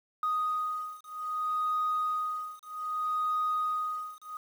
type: beating tone pair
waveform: sine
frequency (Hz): 1244.5 / 1245.13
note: D#6 / D#6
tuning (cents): 0 / +1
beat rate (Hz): 0.63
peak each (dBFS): -31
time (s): 0.23-4.37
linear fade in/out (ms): 2
effects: tanh soft clip ceiling -23 dBFS + 9-bit